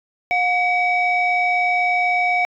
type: tone pair together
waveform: sine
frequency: 719 / 2272 Hz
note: F#5 / C#7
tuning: -50 / +42 cents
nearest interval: octave + minor sixth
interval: 1992 cents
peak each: -17 dBFS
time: 0.31-2.45 s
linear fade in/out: 0 ms
effects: tanh soft clip ceiling -11 dBFS